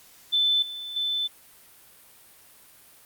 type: tone with level steps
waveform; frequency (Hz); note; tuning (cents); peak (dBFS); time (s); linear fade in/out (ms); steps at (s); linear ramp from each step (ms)
sine; 3520; A7; 0; -19 / -33 / -24; 0.32-1.28; 20; 0.62 / 0.96; 5
effects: white hiss -53 dBFS RMS until 3.05 s + Opus 48 kbps

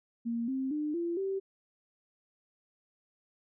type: tone with pitch steps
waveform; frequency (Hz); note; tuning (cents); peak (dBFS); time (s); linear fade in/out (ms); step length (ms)
sine; 233.1 / 264.7 / 300.6 / 341.3 / 387.5; A#3 / C4 / D4 / F4 / G4; 0 / +20 / +40 / -40 / -20; -30; 0.25-1.4; 20; 230
effects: none

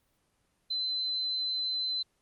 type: tone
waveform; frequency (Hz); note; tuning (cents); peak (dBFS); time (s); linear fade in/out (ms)
sine; 4053; B7; +44; -29; 0.7-2.03; 10
effects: pink hiss -73 dBFS RMS until 2.21 s + Opus 24 kbps

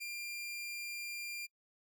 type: tone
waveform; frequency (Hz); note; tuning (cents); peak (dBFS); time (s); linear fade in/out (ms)
sawtooth; 2390; D7; +30; -37; 0-1.47; 20
effects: noise-tail reverb RT60 0.1 s tail -25 dB re dry

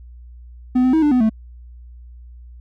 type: tone with pitch steps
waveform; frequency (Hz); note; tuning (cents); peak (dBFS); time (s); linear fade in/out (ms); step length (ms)
triangle; 252.1 / 256.2 / 318.8 / 296 / 250.8 / 219.9; B3 / C4 / D#4 / D4 / B3 / A3; +36 / -36 / +42 / +14 / +27 / -1; -10; 0.75-1.296; 10; 91
effects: added 60 Hz sine -37 dBFS peak until 2.6 s

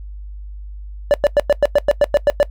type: tone bursts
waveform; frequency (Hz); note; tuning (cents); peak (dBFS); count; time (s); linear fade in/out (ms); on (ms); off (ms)
triangle; 580; D5; -22; -6; 11; 1.11-2.429; 0; 29; 100
effects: noise-tail reverb RT60 0.1 s tail -20 dB re dry + added 50 Hz sine -29 dBFS peak until 2.5 s

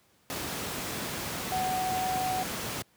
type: tone in noise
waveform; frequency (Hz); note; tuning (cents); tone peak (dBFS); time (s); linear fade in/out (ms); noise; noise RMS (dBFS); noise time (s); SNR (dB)
sine; 745; F#5; +12; -28; 1.52-2.43; 0; pink; -34; 0.3-2.82; +3
effects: pink hiss -65 dBFS RMS until 2.96 s + high-pass 100 Hz 12 dB/octave

